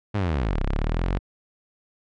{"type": "linear two-way sweep", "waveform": "sawtooth", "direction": "down then up", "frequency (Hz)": [108.2, 31.22, 47.87], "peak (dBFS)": -18, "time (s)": [0.14, 1.19], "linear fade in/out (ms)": 10, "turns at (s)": 0.6, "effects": ["low-pass 3000 Hz 12 dB/octave"]}